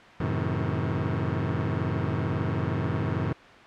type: chord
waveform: sawtooth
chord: F# diminished seventh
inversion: none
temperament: just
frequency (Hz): 92.5 / 111 / 133.2 / 159.84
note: F#2 / A2 / C3 / Eb3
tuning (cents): 0 / +16 / +31 / +47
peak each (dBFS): -27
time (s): 0.2-3.33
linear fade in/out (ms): 5
effects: white hiss -47 dBFS RMS until 3.66 s + low-pass 2000 Hz 12 dB/octave